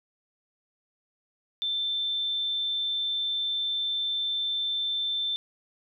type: tone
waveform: sine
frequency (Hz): 3550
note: A7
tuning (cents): +15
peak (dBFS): -26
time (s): 1.62-5.36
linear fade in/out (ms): 0
effects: none